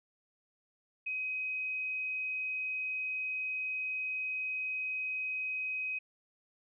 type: tone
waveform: sine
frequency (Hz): 2524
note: D#7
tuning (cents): +24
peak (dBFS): -33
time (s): 1.06-5.99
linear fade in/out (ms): 10
effects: none